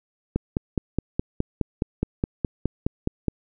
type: click train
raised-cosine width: 3 ms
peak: -9 dBFS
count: 15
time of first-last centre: 0.36-3.283 s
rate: 4.79 Hz
effects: none